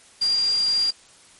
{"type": "tone in noise", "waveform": "sine", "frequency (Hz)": 4783, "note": "D8", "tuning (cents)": 31, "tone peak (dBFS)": -18, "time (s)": [0.21, 0.91], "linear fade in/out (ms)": 10, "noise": "white", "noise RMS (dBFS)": -36, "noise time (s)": [0.21, 0.91], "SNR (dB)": 15, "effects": ["white hiss -51 dBFS RMS until 1.39 s", "MP3 48 kbps"]}